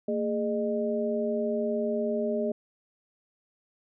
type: tone cluster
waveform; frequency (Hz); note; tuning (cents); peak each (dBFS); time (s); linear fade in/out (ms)
sine; 227.9 / 415.2 / 611; A#3 / G#4 / D#5; -39 / 0 / -32; -30; 0.08-2.52; 5
effects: none